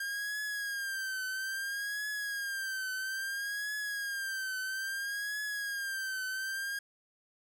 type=tone with vibrato; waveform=45% pulse; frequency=1605 Hz; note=G6; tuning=40 cents sharp; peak=-34 dBFS; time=0-6.79 s; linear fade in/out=5 ms; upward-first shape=triangle; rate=0.6 Hz; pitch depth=98 cents each way; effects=none